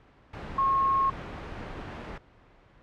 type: tone in noise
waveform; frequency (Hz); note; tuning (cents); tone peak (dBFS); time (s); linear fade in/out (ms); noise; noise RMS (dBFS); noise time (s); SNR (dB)
sine; 1083; C#6; -41; -21; 0.58-1.1; 5; pink; -38; 0.33-2.18; +14
effects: pink hiss -57 dBFS RMS until 2.82 s + low-pass 2000 Hz 12 dB/octave